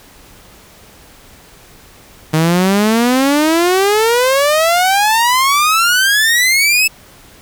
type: exponential sweep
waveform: sawtooth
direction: up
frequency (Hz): 154 to 2637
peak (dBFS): -6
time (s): 2.33-6.88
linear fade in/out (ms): 10
effects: pink hiss -42 dBFS RMS until 7.41 s